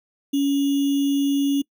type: tone with sample-and-hold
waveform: sine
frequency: 280 Hz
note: C#4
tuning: 18 cents sharp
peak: -17 dBFS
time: 0.33-1.62 s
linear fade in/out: 10 ms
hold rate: 3150 Hz
effects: noise-tail reverb RT60 0.1 s tail -24 dB re dry

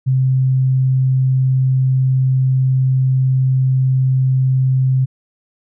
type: tone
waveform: sine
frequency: 130.81 Hz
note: C3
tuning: in tune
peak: -11 dBFS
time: 0.06-5.06 s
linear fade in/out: 20 ms
effects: none

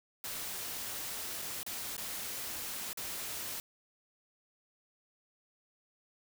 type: noise with dropouts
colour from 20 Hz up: white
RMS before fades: -40 dBFS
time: 0.24-3.6 s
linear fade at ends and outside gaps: 1 ms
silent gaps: 1.418-1.421 / 1.631-1.664 / 1.967-1.979 / 2.931-2.973 s
effects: none

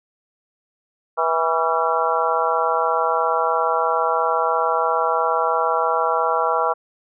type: harmonic tone with a mistuned harmonic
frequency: 163 Hz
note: E3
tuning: 19 cents flat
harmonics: 3 / 4 / 5 / 6 / 7 / 8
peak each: -24 / -24 / -24 / -24 / -24 / -24 dBFS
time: 1.17-6.74 s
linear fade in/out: 20 ms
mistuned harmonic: 8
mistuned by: +71 cents
effects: none

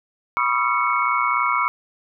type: tone cluster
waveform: sine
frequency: 985 / 1108 / 1225 / 1349 / 2217 Hz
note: B5 / C#6 / D#6 / E6 / C#7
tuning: -5 / -1 / -27 / +40 / 0 cents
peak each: -24 dBFS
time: 0.37-1.68 s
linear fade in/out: 0 ms
effects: none

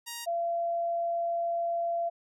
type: tone pair in turn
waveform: 5% pulse / sine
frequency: 940 / 681.8 Hz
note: A#5 / F5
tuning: +14 / -42 cents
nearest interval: tritone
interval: 556 cents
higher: first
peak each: -25 / -27 dBFS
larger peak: first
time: 0.06-0.26 / 0.26-2.1 s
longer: second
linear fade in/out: 20 ms
effects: none

